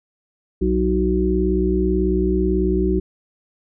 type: harmonic tone with a mistuned harmonic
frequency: 62 Hz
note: B1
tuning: 7 cents sharp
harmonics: 1 / 3 / 5 / 6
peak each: -21 / -22 / -23 / -20 dBFS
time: 0.61-3 s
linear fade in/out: 10 ms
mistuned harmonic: 5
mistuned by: +21 cents
effects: none